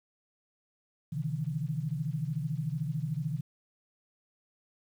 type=tone cluster; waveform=sine; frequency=129 / 151.4 / 164.9 Hz; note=C3 / D#3 / E3; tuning=-24 / -47 / +1 cents; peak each=-36 / -33 / -36 dBFS; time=1.12-3.41 s; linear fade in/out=10 ms; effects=10-bit